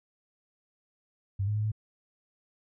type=tone with pitch steps; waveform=sine; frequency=98.1 / 105 / 106.4 / 107.8 Hz; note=G2 / G#2 / G#2 / A2; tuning=+2 / +19 / +42 / -35 cents; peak=-26 dBFS; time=1.39-1.718 s; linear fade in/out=10 ms; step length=82 ms; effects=none